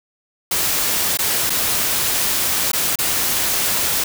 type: noise with dropouts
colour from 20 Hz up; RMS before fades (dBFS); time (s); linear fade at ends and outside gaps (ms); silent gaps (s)
white; -19; 0.51-4.04; 5; 1.173-1.188 / 1.497-1.502 / 2.717-2.732 / 2.957-2.987
effects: none